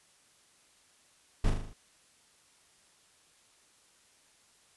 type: noise with echo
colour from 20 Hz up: brown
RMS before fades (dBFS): -25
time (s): 1.44-1.5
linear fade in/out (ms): 5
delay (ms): 39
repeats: 6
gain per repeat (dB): -4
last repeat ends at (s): 1.734
effects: white hiss -64 dBFS RMS until 4.76 s + resampled to 24000 Hz